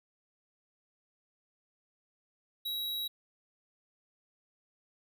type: tone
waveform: square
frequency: 3865 Hz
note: B7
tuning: 38 cents flat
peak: -34 dBFS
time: 2.65-3.08 s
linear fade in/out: 10 ms
effects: none